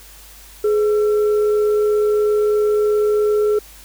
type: tone with frequency modulation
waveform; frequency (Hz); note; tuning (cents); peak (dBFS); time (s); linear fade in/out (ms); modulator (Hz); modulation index
sine; 421; G#4; +24; -13; 0.64-3.59; 5; 925; 0.23
effects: added 50 Hz sine -44 dBFS peak until 3.84 s + white hiss -43 dBFS RMS until 3.84 s